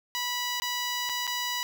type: tone with dropouts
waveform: 10% pulse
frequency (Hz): 980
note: B5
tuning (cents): -14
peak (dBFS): -20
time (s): 0.15-1.63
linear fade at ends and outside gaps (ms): 0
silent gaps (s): 0.6-0.62 / 1.091-1.095 / 1.269-1.276
effects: none